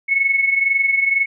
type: tone pair together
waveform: sine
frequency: 2196 / 2218 Hz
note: C#7 / C#7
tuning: -17 / 0 cents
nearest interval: unison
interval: 17 cents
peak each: -15 / -21 dBFS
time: 0.08-1.26 s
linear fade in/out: 20 ms
effects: none